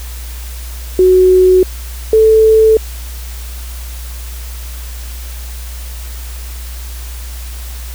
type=tone pair in turn; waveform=sine; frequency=370 / 440 Hz; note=F#4 / A4; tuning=0 / 0 cents; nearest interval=minor third; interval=300 cents; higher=second; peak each=-4 dBFS; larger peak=neither; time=0.99-1.63 / 2.13-2.77 s; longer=neither; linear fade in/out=2 ms; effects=added 60 Hz sine -23 dBFS peak until 7.94 s + white hiss -33 dBFS RMS until 7.94 s